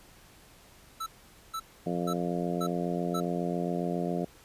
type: tone bursts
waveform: square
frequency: 1318.5 Hz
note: E6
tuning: in tune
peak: -33 dBFS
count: 5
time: 1-3.205 s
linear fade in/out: 10 ms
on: 65 ms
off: 470 ms
type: harmonic tone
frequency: 87.3 Hz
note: F2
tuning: in tune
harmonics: 2 / 3 / 4 / 5 / 6 / 7 / 8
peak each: -32 / -36 / -36 / -37 / -41 / -38 / -38 dBFS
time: 1.86-4.25 s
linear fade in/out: 5 ms
effects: pink hiss -56 dBFS RMS until 4.44 s + resampled to 32000 Hz